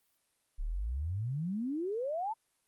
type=exponential sweep; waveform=sine; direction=up; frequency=32.7 to 919 Hz; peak=-32 dBFS; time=0.58-2.34 s; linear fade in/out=20 ms; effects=white hiss -75 dBFS RMS until 2.67 s + Opus 32 kbps